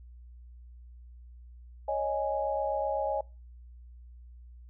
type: chord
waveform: sine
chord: C# suspended second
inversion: none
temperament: equal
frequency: 554.4 / 622.3 / 830.6 Hz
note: C#5 / D#5 / G#5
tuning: 0 / 0 / 0 cents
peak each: -32 dBFS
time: 1.88-3.21 s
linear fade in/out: 5 ms
effects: noise-tail reverb RT60 0.3 s tail -24 dB re dry + added 60 Hz sine -47 dBFS peak until 4.69 s